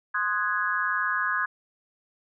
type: chord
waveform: sine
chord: Ab dominant seventh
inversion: first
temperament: equal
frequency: 1046.5 / 1244.5 / 1480 / 1661.2 Hz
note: C6 / Eb6 / Gb6 / Ab6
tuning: 0 / 0 / 0 / 0 cents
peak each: -31 / -30 / -30 / -27 dBFS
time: 0.14-1.46 s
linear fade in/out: 10 ms
effects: none